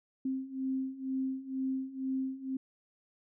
sine beating tone pair, 262.7 / 264.8 Hz, C4 / C4, +7 / +21 cents, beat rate 2.1 Hz, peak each -37 / -34 dBFS, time 0.25-2.57 s, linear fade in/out 5 ms, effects none

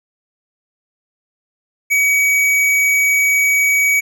sine tone with hard clipping, 2266 Hz, C#7, 37 cents sharp, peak -13 dBFS, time 1.9-4.01 s, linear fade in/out 20 ms, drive 12 dB, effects none

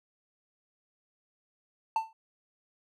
triangle tone with exponential decay, 890 Hz, A5, 20 cents sharp, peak -20 dBFS, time 1.96-2.13 s, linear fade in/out 2 ms, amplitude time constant 36 ms, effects none

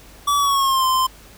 square tone with pitch glide, 1147 to 1039.7 Hz, D6 to C6, -41 to -11 cents, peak -16 dBFS, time 0.27-1.07 s, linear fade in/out 10 ms, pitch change -170 cents, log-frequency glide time 0.37-0.86 s, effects added 50 Hz sine -45 dBFS peak until 1.37 s + pink hiss -46 dBFS RMS until 1.37 s

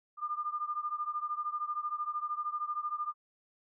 sine beating tone pair, 1201 / 1214 Hz, D6 / D#6, +38 / -43 cents, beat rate 13 Hz, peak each -35 / -37 dBFS, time 0.17-3.14 s, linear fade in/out 50 ms, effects none

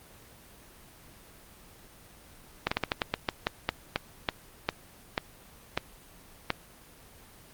slowing click train, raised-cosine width 0.3 ms, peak -9 dBFS, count 16, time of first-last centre 2.67-6.504 s, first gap 45 ms, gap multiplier 1.22, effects pink hiss -53 dBFS RMS until 7.53 s + Opus 24 kbps

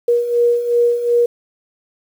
sine beating tone pair, 474.8 / 477.5 Hz, A#4 / A#4, +32 / +42 cents, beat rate 2.7 Hz, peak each -19 / -13 dBFS, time 0.08-1.26 s, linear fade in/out 5 ms, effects 7-bit

